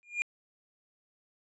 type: tone with exponential growth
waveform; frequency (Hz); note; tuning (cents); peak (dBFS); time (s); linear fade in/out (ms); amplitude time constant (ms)
triangle; 2416; D7; +48; -22; 0.03-0.22; 0; 40
effects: resampled to 22050 Hz